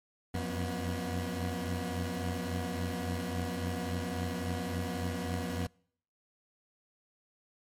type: tone cluster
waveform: 20% pulse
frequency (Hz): 87.4 / 91 / 241.8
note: F2 / F#2 / B3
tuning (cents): +2 / -28 / -36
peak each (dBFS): -32 / -32 / -33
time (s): 0.34-5.67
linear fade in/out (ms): 5
effects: noise-tail reverb RT60 0.6 s tail -26 dB re dry + MP3 64 kbps